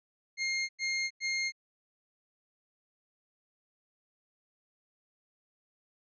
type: tone bursts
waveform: sawtooth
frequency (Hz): 2129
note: C7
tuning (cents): +30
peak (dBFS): -26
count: 3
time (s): 0.37-1.522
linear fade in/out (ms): 50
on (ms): 320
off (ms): 96
effects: resampled to 16000 Hz